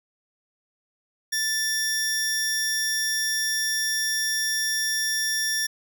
sawtooth tone pair together, 1760 / 5600 Hz, A6 / F8, 0 / +4 cents, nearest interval octave + minor sixth, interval 2004 cents, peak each -23 dBFS, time 1.32-5.67 s, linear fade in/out 10 ms, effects none

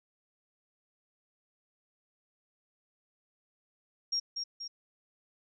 sine tone with echo, 5580 Hz, F8, 2 cents flat, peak -28 dBFS, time 4.12-4.2 s, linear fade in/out 10 ms, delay 240 ms, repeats 2, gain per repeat -5 dB, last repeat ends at 4.68 s, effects none

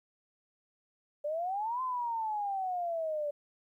sine exponential two-way sweep, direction up then down, 577 to 1041 to 577 Hz, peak -31 dBFS, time 1.24-3.31 s, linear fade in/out 10 ms, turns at 1.82 s, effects 12-bit

